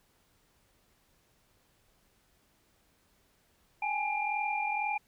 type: tone cluster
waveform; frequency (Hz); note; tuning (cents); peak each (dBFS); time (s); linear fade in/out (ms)
sine; 803 / 845 / 2387; G5 / G#5 / D7; +41 / +30 / +28; -36 / -32 / -34; 3.82-4.98; 5
effects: pink hiss -69 dBFS RMS until 5.07 s